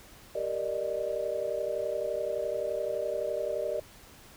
sine chord, Eb major seventh, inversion first, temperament equal with one note detuned, 392 / 466.2 / 587.3 / 619 Hz, G4 / Bb4 / D5 / Eb5, 0 / 0 / 0 / -9 cents, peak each -38 / -35 / -33 / -34 dBFS, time 0.35-3.8 s, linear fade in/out 5 ms, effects pink hiss -53 dBFS RMS until 4.36 s

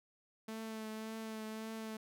sawtooth tone with vibrato, 220 Hz, A3, in tune, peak -38 dBFS, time 0.48-1.97 s, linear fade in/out 5 ms, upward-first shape triangle, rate 1.8 Hz, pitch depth 23 cents each way, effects none

